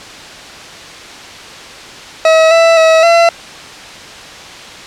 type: tone with pitch steps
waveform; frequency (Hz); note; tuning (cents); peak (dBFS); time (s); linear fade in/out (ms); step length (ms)
40% pulse; 642 / 662 / 645 / 676; E5 / E5 / E5 / E5; -46 / +7 / -38 / +43; -4; 2.25-3.29; 2; 260
effects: white hiss -30 dBFS RMS until 4.86 s + low-pass 5000 Hz 12 dB/octave